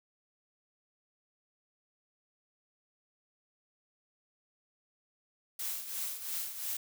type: noise with tremolo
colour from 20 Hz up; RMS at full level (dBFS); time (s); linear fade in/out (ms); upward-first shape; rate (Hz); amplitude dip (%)
blue; -35; 5.59-6.77; 5; triangle; 2.9; 70
effects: none